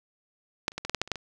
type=clicks; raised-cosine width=0.2 ms; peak=-8 / -30 / -16 / -16 / -13 / -7 / -8 / -27 / -10 / -20 dBFS; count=10; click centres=0.681 / 0.719 / 0.78 / 0.85 / 0.896 / 0.947 / 1.016 / 1.076 / 1.117 / 1.157 s; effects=none